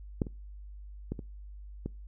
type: clicks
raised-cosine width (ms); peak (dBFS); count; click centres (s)
3; -14 / -28 / -20 / -26 / -21; 5; 0.218 / 0.268 / 1.12 / 1.192 / 1.86
effects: noise-tail reverb RT60 0.3 s tail -25 dB re dry + added 50 Hz sine -43 dBFS peak until 2.07 s